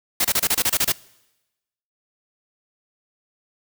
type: noise bursts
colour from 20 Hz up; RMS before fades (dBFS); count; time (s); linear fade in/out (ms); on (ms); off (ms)
white; -19; 10; 0.2-0.922; 5; 47; 28
effects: noise-tail reverb RT60 1.0 s tail -23 dB re dry